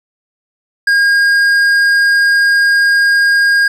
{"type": "tone with tanh clipping", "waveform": "sine", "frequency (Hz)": 1623, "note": "G#6", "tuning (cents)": -40, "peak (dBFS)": -9, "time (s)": [0.87, 3.68], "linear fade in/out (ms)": 5, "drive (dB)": 9, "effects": []}